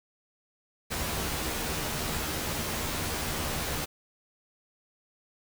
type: noise with comb filter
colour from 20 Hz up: pink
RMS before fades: -32 dBFS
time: 0.9-3.86 s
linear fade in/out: 20 ms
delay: 13 ms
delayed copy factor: +0.6
effects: none